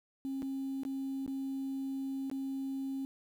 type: tone with dropouts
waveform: sine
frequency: 270 Hz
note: C#4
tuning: 45 cents flat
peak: -33 dBFS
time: 0.25-3.05 s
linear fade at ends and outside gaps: 0 ms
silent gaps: 0.421-0.428 / 0.834-0.851 / 1.263-1.278 / 2.299-2.314 s
effects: tanh soft clip ceiling -31 dBFS + 10-bit